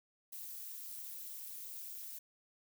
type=noise with amplitude modulation; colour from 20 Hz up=violet; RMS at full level=-43 dBFS; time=0.32-2.19 s; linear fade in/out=10 ms; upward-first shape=sine; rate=235 Hz; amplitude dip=85%; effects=none